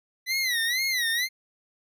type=tone with vibrato; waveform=25% pulse; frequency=1980 Hz; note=B6; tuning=4 cents sharp; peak=-20 dBFS; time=0.26-1.29 s; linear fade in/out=50 ms; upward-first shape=sine; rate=2.1 Hz; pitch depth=150 cents each way; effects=none